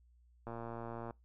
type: click train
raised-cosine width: 1 ms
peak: -30 dBFS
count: 75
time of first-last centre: 0.47-1.108 s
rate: 116 Hz
effects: noise-tail reverb RT60 0.2 s tail -24 dB re dry + added 60 Hz sine -63 dBFS peak until 1.24 s